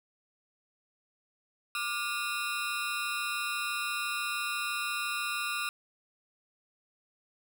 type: ring-modulated tone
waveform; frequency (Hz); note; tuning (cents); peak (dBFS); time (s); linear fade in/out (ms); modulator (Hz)
20% pulse; 1300; E6; -24; -23; 1.75-5.69; 0; 117
effects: 9-bit